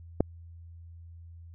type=clicks; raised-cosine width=2 ms; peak=-30 / -9 dBFS; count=2; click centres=0.203 / 0.206 s; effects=added 84 Hz sine -45 dBFS peak until 1.54 s